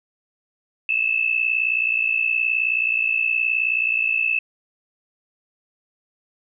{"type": "tone pair together", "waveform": "sine", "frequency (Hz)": [2592, 2651], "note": ["E7", "E7"], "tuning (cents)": [-30, 9], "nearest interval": "unison", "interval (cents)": 39, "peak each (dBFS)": -21, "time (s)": [0.89, 4.39], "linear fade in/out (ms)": 2, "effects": []}